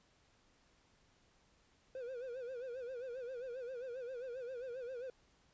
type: tone with vibrato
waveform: triangle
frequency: 500 Hz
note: B4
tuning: 21 cents sharp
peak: -40 dBFS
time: 1.95-5.1 s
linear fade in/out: 2 ms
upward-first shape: sine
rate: 7.5 Hz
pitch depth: 110 cents each way
effects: pink hiss -71 dBFS RMS until 5.53 s + resampled to 16000 Hz